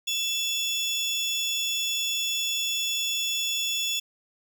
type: tone pair together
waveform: 30% pulse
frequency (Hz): 2673 / 3425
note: E7 / A7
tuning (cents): +23 / -47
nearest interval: major third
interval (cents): 430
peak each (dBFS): -29 / -24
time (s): 0.07-4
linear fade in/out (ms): 10
effects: none